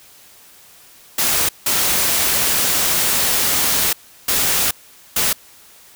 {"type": "noise bursts at uneven times", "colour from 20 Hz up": "white", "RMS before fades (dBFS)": -17, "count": 4, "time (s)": [[1.18, 1.49], [1.66, 3.93], [4.28, 4.71], [5.16, 5.33]], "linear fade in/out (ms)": 5, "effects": ["white hiss -46 dBFS RMS until 5.95 s"]}